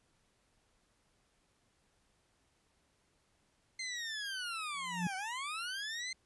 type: linear two-way sweep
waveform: 20% pulse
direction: down then up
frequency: 2093 to 740 to 2093 Hz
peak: -33 dBFS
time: 3.79-6.13 s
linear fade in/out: 5 ms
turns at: 5.16 s
type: tone with exponential growth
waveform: sine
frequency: 177.1 Hz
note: F3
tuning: 24 cents sharp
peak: -29 dBFS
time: 4.74-5.07 s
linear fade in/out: 2 ms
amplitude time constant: 71 ms
effects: pink hiss -74 dBFS RMS until 6.25 s + resampled to 24000 Hz